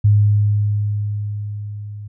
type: tone with level ramp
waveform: sine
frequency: 103.83 Hz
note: G#2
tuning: in tune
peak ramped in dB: -8 to -29 dBFS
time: 0.04-2.08 s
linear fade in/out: 10 ms
effects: none